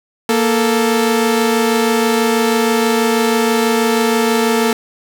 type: tone pair together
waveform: sawtooth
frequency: 233.1 / 440 Hz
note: A#3 / A4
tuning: 0 / 0 cents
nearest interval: major seventh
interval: 1100 cents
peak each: -11 dBFS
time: 0.29-4.73 s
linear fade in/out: 2 ms
effects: none